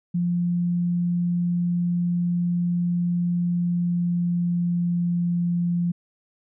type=tone with pitch glide; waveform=sine; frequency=174.61 to 173.5 Hz; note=F3 to F3; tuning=0 to -11 cents; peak=-20 dBFS; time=0.14-5.92 s; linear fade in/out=10 ms; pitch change=-11 cents; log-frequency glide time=3.41-5.45 s; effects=none